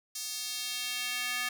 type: tone with high-pass filter sweep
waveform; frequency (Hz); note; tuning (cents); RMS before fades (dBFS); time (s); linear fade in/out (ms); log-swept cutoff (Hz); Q
square; 246.9; B3; 0; -35; 0.15-1.49; 5; 5600 to 1800; 1.4
effects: none